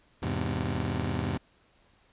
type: chord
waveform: 20% pulse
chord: E augmented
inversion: none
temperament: just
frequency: 82.41 / 103.01 / 128.76 Hz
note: E2 / G#2 / B#2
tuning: 0 / -14 / -27 cents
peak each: -28 dBFS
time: 0.22-1.38 s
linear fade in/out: 10 ms
effects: pink hiss -64 dBFS RMS until 2.12 s + resampled to 8000 Hz